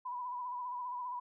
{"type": "tone with vibrato", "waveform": "sine", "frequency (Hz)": 987.8, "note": "B5", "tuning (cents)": 0, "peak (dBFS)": -37, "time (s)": [0.05, 1.2], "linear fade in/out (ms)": 10, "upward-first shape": "sine", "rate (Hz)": 15, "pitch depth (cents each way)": 44, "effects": []}